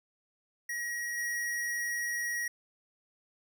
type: tone with level steps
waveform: square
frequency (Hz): 1901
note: A#6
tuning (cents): +33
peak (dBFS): -34 / -32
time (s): 0.69-2.48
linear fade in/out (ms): 5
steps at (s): 1.17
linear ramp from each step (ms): 10
effects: none